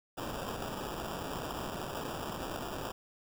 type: noise with sample-and-hold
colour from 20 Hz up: blue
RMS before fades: -39 dBFS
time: 0.17-2.92 s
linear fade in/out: 10 ms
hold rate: 2100 Hz
effects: none